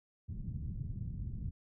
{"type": "low-pass noise", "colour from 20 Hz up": "white", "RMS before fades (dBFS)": -40, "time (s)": [0.28, 1.51], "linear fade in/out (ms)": 20, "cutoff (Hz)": 150, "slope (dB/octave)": 24, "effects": []}